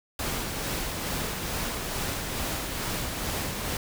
pink noise with tremolo, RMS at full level -30 dBFS, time 0.19-3.77 s, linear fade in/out 2 ms, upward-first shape sine, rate 2.3 Hz, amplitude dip 30%, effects none

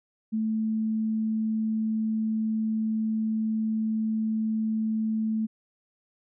sine tone, 219.5 Hz, A3, 4 cents flat, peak -24 dBFS, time 0.32-5.47 s, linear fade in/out 20 ms, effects none

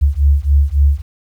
sine beating tone pair, 69.3 / 72.9 Hz, C#2 / D2, 0 / -12 cents, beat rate 3.6 Hz, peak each -12 dBFS, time 0.01-1.02 s, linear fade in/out 20 ms, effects 8-bit

